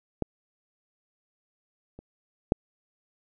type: clicks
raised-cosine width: 2 ms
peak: -13 / -30 / -6 dBFS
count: 3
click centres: 0.223 / 1.99 / 2.521 s
effects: none